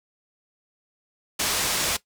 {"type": "low-pass noise", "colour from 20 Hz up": "white", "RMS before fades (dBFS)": -25, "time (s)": [1.39, 1.97], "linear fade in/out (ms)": 10, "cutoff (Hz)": 8500, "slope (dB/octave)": 12, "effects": ["noise-tail reverb RT60 0.1 s tail -17 dB re dry"]}